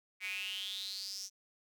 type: tone with high-pass filter sweep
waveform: square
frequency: 98 Hz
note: G2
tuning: in tune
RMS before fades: -41 dBFS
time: 0.2-1.3 s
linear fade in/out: 50 ms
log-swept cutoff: 2200 to 5900 Hz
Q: 9
effects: none